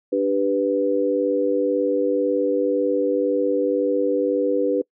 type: chord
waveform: sine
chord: G major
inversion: second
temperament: equal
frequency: 293.7 / 392 / 493.9 Hz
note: D4 / G4 / B4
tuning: 0 / 0 / 0 cents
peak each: -23 / -24 / -20 dBFS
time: 0.12-4.82 s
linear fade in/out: 10 ms
effects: noise-tail reverb RT60 0.1 s tail -25 dB re dry